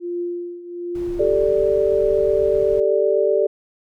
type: tone with tremolo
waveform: sine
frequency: 349.2 Hz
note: F4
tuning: in tune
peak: -21 dBFS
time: 0-1.48 s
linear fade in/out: 50 ms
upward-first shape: triangle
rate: 1.2 Hz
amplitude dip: 80%
type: noise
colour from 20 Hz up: brown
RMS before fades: -35 dBFS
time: 0.95-2.8 s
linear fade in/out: 2 ms
type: chord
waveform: sine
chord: G suspended second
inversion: none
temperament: equal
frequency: 392 / 440 / 587.3 Hz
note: G4 / A4 / D5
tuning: 0 / 0 / 0 cents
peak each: -19 dBFS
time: 1.19-3.47 s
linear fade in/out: 10 ms
effects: none